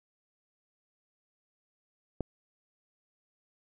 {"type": "click", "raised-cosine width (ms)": 2, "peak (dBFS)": -18, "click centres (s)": 2.207, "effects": []}